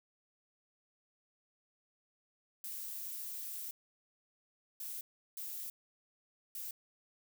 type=noise bursts at uneven times; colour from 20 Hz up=violet; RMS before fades=-43 dBFS; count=4; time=2.64-3.71 / 4.8-5.01 / 5.37-5.7 / 6.55-6.71 s; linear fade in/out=2 ms; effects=none